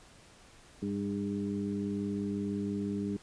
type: harmonic tone with a mistuned harmonic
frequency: 100 Hz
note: G2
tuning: 35 cents sharp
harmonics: 1 / 2 / 3 / 4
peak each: -42 / -33 / -37 / -40 dBFS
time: 0.82-3.17 s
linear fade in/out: 5 ms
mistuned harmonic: 4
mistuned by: +25 cents
effects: pink hiss -57 dBFS RMS until 3.22 s + resampled to 22050 Hz